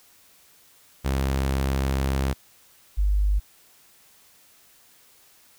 sawtooth / sine tone pair in turn, 67.2 / 50.15 Hz, C2 / G1, +47 / +40 cents, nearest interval perfect fourth, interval 507 cents, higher first, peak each -18 dBFS, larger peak neither, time 1.04-2.34 / 2.97-3.4 s, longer first, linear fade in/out 20 ms, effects white hiss -56 dBFS RMS until 5.58 s

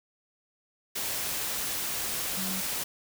sine tone in noise, 189.8 Hz, F#3, 44 cents sharp, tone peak -35 dBFS, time 2.37-2.61 s, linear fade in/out 10 ms, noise white, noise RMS -32 dBFS, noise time 0.95-2.84 s, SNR -6 dB, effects none

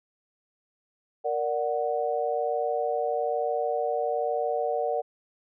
sine chord, Bb augmented, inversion none, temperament equal, 466.2 / 587.3 / 740 Hz, Bb4 / D5 / F#5, 0 / 0 / 0 cents, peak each -29 dBFS, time 1.24-5.02 s, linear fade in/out 20 ms, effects none

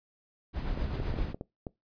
brown noise with tremolo, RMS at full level -31 dBFS, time 0.53-1.34 s, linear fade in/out 50 ms, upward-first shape sine, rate 7.7 Hz, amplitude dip 40%
clicks, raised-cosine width 2 ms, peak -23 dBFS, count 7, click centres 0.775 / 1.001 / 1.14 / 1.188 / 1.345 / 1.411 / 1.668 s
effects noise-tail reverb RT60 0.2 s tail -23 dB re dry + resampled to 11025 Hz

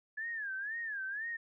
sine tone with vibrato, 1696 Hz, G#6, 36 cents sharp, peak -36 dBFS, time 0.17-1.37 s, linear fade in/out 10 ms, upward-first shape sine, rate 2 Hz, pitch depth 170 cents each way, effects none

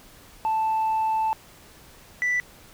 sine tone pair in turn, 880 / 1975.5 Hz, A5 / B6, 0 / 0 cents, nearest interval octave + major second, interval 1400 cents, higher second, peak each -19 dBFS, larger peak neither, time 0.45-1.33 / 2.22-2.4 s, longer first, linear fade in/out 0 ms, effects tanh soft clip ceiling -19 dBFS + pink hiss -50 dBFS RMS until 2.73 s

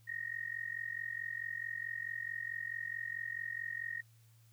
sine tone with amplitude modulation, 1864.7 Hz, A#6, in tune, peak -34 dBFS, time 0.07-4.02 s, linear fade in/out 20 ms, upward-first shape sine, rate 44.6 Hz, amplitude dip 90%, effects added 113 Hz sine -61 dBFS peak until 4.52 s + white hiss -71 dBFS RMS until 4.52 s

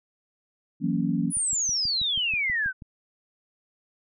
sine chord, F# dominant seventh, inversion third, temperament equal, 164.81 / 185 / 233.1 / 277.2 Hz, E3 / F#3 / A#3 / C#4, 0 / 0 / 0 / 0 cents, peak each -28 dBFS, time 0.8-1.33 s, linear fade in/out 50 ms
sine exponential sweep, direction down, 10190 to 1480 Hz, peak -23 dBFS, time 1.3-2.73 s, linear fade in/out 50 ms
click train, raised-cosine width 5 ms, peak -29 dBFS, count 10, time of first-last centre 1.37-2.822 s, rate 6.2 Hz
effects none

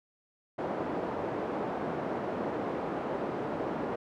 pink band-pass noise, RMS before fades -34 dBFS, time 0.58-3.96 s, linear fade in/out 10 ms, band 270 to 820 Hz, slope 12 dB/octave, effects none

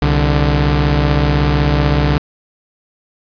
sawtooth tone pair together, 65.41 / 146.83 Hz, C2 / D3, 0 / 0 cents, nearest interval octave + major second, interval 1400 cents, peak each -10 dBFS, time 0.02-2.18 s, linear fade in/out 0 ms, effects resampled to 11025 Hz + 7-bit

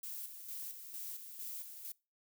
violet noise with tremolo, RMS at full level -44 dBFS, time 0.03-1.92 s, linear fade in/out 5 ms, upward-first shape square, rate 2.2 Hz, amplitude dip 50%, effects noise-tail reverb RT60 0.3 s tail -24 dB re dry

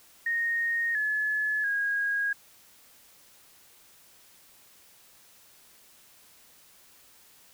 sine tone with pitch steps, 1857 / 1712 / 1639 Hz, A#6 / A6 / G#6, -7 / -48 / -23 cents, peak -25 dBFS, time 0.26-2.33 s, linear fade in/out 5 ms, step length 690 ms, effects white hiss -57 dBFS RMS until 7.53 s

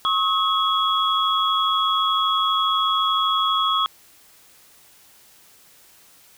sine tone cluster, 1092 / 1280 / 3335 Hz, C#6 / D#6 / G#7, -26 / +49 / +7 cents, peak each -22 dBFS, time 0.05-3.86 s, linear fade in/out 0 ms, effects white hiss -52 dBFS RMS until 6.37 s

